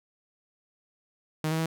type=tone with pitch steps; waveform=sawtooth; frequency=156 / 160.4 / 162.1 Hz; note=D#3 / E3 / E3; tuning=+5 / -47 / -29 cents; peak=-22 dBFS; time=1.44-1.659 s; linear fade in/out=2 ms; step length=73 ms; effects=none